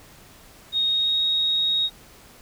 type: tone with pitch glide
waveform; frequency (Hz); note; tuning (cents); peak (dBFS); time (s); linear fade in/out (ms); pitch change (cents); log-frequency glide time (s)
sine; 3729 to 3761; A#7 to A#7; 0 to +15; -19; 0.72-1.9; 50; +15; 0.85-1.22
effects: pink hiss -49 dBFS RMS until 2.41 s